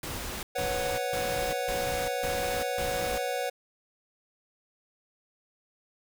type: noise bursts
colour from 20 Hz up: pink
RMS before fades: -36 dBFS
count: 6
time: 0.03-3.18 s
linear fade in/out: 2 ms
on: 400 ms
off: 150 ms
type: click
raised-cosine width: 5 ms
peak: -34 dBFS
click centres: 0.315 s
type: chord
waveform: square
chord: B suspended second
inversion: none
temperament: equal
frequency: 493.9 / 554.4 / 740 Hz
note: B4 / C#5 / F#5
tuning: 0 / 0 / 0 cents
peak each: -34 dBFS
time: 0.55-3.5 s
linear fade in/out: 10 ms
effects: none